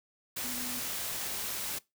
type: tone in noise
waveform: sine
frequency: 246.9 Hz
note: B3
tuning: in tune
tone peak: -42 dBFS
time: 0.44-0.8 s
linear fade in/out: 10 ms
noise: white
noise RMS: -36 dBFS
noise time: 0.36-1.79 s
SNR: -9 dB
effects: noise-tail reverb RT60 0.2 s tail -21 dB re dry